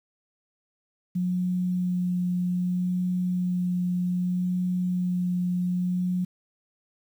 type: tone with vibrato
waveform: sine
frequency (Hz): 180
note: F#3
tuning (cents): -47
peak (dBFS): -23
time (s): 1.15-6.25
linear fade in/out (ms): 10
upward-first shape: sine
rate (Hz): 0.64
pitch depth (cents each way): 10
effects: 9-bit